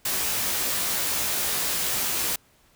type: noise with comb filter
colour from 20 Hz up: white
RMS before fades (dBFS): -26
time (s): 0.05-2.36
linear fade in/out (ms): 5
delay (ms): 16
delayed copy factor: +0.75
effects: pink hiss -60 dBFS RMS until 2.75 s